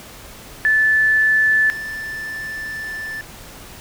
sine / triangle tone pair in turn, 1747 / 1760.2 Hz, A6 / A6, -13 / 0 cents, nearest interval unison, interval 13 cents, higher second, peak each -12 / -24 dBFS, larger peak first, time 0.65-1.7 / 1.7-3.21 s, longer second, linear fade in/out 0 ms, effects pink hiss -39 dBFS RMS until 3.8 s

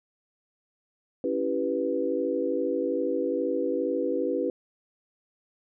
sine chord, C# half-diminished seventh, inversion none, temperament equal, 277.2 / 329.6 / 392 / 493.9 Hz, C#4 / E4 / G4 / B4, 0 / 0 / 0 / 0 cents, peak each -31 / -31 / -31 / -28 dBFS, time 1.24-4.5 s, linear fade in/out 2 ms, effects none

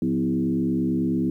sine tone with frequency modulation, 250.4 Hz, B3, 24 cents sharp, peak -20 dBFS, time 0.02-1.3 s, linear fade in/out 2 ms, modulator 69.1 Hz, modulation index 1.3, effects 10-bit

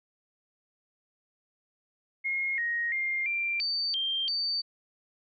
sine tone with pitch steps, 2150 / 1877 / 2114 / 2366 / 4584 / 3171 / 4586 Hz, C7 / A#6 / C7 / D7 / D8 / G7 / D8, +47 / +11 / +17 / +12 / -43 / +19 / -42 cents, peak -27 dBFS, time 2.24-4.62 s, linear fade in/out 20 ms, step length 340 ms, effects none

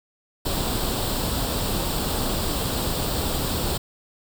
pink noise with comb filter, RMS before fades -25 dBFS, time 0.45-3.78 s, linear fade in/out 10 ms, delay 0.24 ms, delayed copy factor +0.6, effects none

